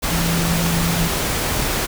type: tone in noise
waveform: sine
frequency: 168.3 Hz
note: E3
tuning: 36 cents sharp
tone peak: -19 dBFS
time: 0.09-1.09 s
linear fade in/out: 20 ms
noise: pink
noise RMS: -21 dBFS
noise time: 0.02-1.87 s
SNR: -1 dB
effects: none